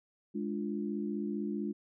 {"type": "chord", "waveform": "sine", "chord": "D diminished", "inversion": "second", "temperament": "equal with one note detuned", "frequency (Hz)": [209.1, 293.7, 349.2], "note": ["Ab3", "D4", "F4"], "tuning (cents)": [12, 0, 0], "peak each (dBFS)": [-35, -38, -39], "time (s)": [0.34, 1.73], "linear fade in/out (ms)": 20, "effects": []}